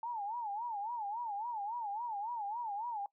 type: tone with vibrato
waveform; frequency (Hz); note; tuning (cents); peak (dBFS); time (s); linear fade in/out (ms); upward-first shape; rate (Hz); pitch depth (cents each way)
sine; 880; A5; 0; -36; 0.03-3.06; 2; sine; 3.6; 170
effects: noise-tail reverb RT60 0.1 s tail -20 dB re dry